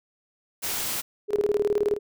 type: noise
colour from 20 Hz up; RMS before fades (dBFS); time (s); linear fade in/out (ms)
white; -29; 0.62-1.02; 20
type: tone with tremolo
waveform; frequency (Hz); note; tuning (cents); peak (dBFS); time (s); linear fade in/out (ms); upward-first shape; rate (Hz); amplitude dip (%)
sine; 413.4; G#4; -8; -18; 1.28-1.99; 50; square; 19; 80
effects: none